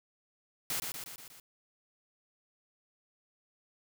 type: noise with echo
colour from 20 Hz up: white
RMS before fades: -34 dBFS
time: 0.7-0.8 s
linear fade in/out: 2 ms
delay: 120 ms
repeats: 5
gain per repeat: -4 dB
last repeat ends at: 1.4 s
effects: none